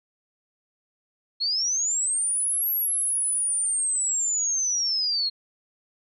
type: linear two-way sweep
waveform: sine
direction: up then down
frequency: 4213 to 11720 to 4213 Hz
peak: -22 dBFS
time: 1.4-5.3 s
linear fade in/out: 20 ms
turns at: 2.7 s
effects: none